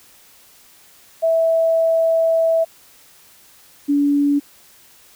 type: tone pair in turn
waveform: sine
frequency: 655 / 286.3 Hz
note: E5 / D4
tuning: -11 / -44 cents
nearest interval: octave + major second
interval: 1433 cents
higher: first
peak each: -13 dBFS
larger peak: neither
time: 1.22-2.65 / 3.88-4.4 s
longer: first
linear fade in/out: 20 ms
effects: white hiss -49 dBFS RMS until 5.15 s